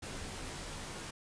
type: noise with comb filter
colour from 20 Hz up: pink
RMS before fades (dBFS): -43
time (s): 0.02-1.11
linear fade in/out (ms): 10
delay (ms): 17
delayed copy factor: -0.6
effects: resampled to 22050 Hz